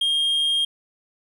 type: tone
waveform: triangle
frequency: 3226 Hz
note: G7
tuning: 49 cents sharp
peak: -17 dBFS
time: 0.01-0.65 s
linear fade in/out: 5 ms
effects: none